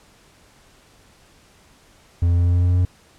triangle tone with pitch steps, 86.1 / 86.65 / 87.2 / 87.76 / 88.32 / 88.88 / 89.45 / 90.02 Hz, F2 / F2 / F2 / F2 / F2 / F2 / F2 / F#2, -24 / -13 / -2 / +9 / +20 / +31 / +42 / -47 cents, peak -12 dBFS, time 2.22-2.852 s, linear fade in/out 5 ms, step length 79 ms, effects pink hiss -53 dBFS RMS until 3.18 s + low-pass 10000 Hz 12 dB/octave

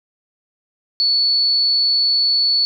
sine tone, 4435 Hz, C#8, in tune, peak -13 dBFS, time 1-2.65 s, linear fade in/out 0 ms, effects none

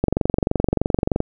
click train, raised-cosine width 2 ms, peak -4 dBFS, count 28, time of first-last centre 0.04-1.204 s, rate 23.2 Hz, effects none

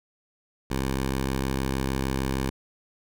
10% pulse tone, 66.5 Hz, C2, 29 cents sharp, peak -17 dBFS, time 0.7-2.5 s, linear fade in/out 10 ms, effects none

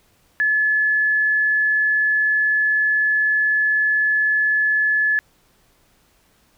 sine tone, 1718 Hz, A6, 42 cents flat, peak -15 dBFS, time 0.4-5.19 s, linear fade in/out 0 ms, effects pink hiss -59 dBFS RMS until 6.57 s

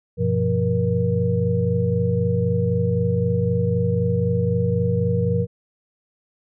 sine tone cluster, 97.8 / 121.7 / 173.1 / 474.4 Hz, G2 / B2 / F3 / A#4, -4 / -25 / -15 / +30 cents, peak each -23 dBFS, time 0.17-5.47 s, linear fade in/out 50 ms, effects none

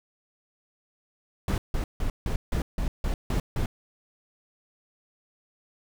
brown noise bursts, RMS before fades -26 dBFS, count 9, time 1.48-3.66 s, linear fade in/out 2 ms, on 100 ms, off 160 ms, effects none

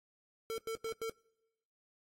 square tone bursts, 449.8 Hz, A4, 38 cents sharp, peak -37 dBFS, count 4, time 0.5-1.096 s, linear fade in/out 0 ms, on 80 ms, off 92 ms, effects noise-tail reverb RT60 1.0 s tail -26 dB re dry + AAC 48 kbps

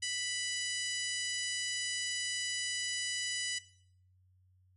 harmonic tone with a mistuned harmonic, 987.8 Hz, B5, in tune, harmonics 2 / 3 / 4 / 5 / 6 / 7 / 8 / 9 / 10, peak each -41 / -39 / -46 / -41 / -43 / -42 / -46 / -44 / -49 dBFS, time 0.02-3.59 s, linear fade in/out 10 ms, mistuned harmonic 9, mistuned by +21 cents, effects noise-tail reverb RT60 0.6 s tail -17 dB re dry + added 92 Hz sine -64 dBFS peak until 4.76 s

